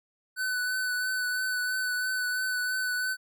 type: tone with vibrato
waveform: square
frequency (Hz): 1501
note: F#6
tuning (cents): +24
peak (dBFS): -28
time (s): 0.36-3.17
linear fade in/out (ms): 50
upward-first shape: triangle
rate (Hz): 3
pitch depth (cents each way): 23
effects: none